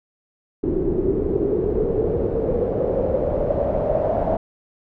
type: noise with low-pass filter sweep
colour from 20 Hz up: pink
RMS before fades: -21 dBFS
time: 0.63-4.37 s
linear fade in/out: 5 ms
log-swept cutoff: 350 to 660 Hz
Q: 7.9
effects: none